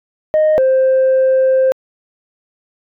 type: tone pair in turn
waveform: sine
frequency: 619 / 524.3 Hz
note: D#5 / C5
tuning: -9 / +3 cents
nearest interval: minor third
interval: 288 cents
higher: first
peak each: -7 dBFS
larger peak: neither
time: 0.34-0.58 / 0.58-1.72 s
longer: second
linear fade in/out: 0 ms
effects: tanh soft clip ceiling -7 dBFS